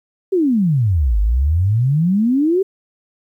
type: exponential two-way sweep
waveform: sine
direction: down then up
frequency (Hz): 398.2 to 49 to 398.2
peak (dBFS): -12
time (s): 0.32-2.63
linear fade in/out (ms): 10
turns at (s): 1.19
effects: 9-bit